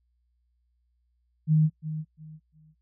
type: tone with echo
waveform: sine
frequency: 155.56 Hz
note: D#3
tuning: in tune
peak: -17 dBFS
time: 1.47-1.7 s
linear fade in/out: 50 ms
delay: 350 ms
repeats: 3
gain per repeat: -12 dB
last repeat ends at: 2.75 s
effects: noise-tail reverb RT60 0.1 s tail -24 dB re dry + added 60 Hz sine -68 dBFS peak until 2.81 s